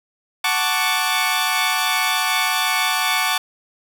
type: chord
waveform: 15% pulse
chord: D major seventh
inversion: first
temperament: equal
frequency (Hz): 740 / 880 / 1108.7 / 1174.7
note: F#5 / A5 / C#6 / D6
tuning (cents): 0 / 0 / 0 / 0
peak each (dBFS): -17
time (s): 0.44-3.38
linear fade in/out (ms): 5
effects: none